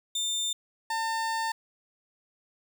30% pulse tone pair in turn, 3600 / 900 Hz, A7 / A5, +39 / +39 cents, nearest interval 2 octaves, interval 2400 cents, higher first, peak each -25 dBFS, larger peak neither, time 0.15-0.53 / 0.9-1.52 s, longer second, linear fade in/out 5 ms, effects none

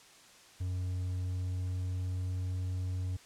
triangle tone with pitch glide, 91.4 to 91.98 Hz, F#2 to F#2, -21 to -10 cents, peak -30 dBFS, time 0.6-3.17 s, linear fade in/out 10 ms, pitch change +11 cents, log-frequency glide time 1.11-2.4 s, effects white hiss -57 dBFS RMS until 3.25 s + low-pass 8000 Hz 12 dB/octave

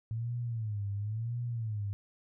sine tone with vibrato, 110 Hz, A2, in tune, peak -32 dBFS, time 0.11-1.93 s, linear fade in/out 0 ms, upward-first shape sine, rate 0.96 Hz, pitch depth 160 cents each way, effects none

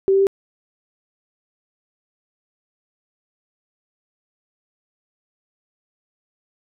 sine tone with pitch steps, 387.1 / 389.8 / 392.5 Hz, G4 / G4 / G4, -22 / -10 / +2 cents, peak -12 dBFS, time 0.08-0.269 s, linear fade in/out 0 ms, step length 63 ms, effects none

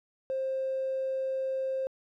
triangle tone, 529 Hz, C5, 19 cents sharp, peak -25 dBFS, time 0.3-1.87 s, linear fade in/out 0 ms, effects tanh soft clip ceiling -26 dBFS

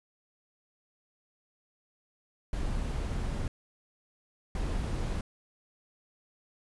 brown noise bursts at uneven times, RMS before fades -32 dBFS, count 2, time 2.53-3.48 / 4.55-5.21 s, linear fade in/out 2 ms, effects resampled to 24000 Hz

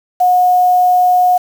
sine tone with quantisation, 725 Hz, F#5, 35 cents flat, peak -7 dBFS, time 0.2-1.38 s, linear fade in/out 10 ms, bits 5, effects none

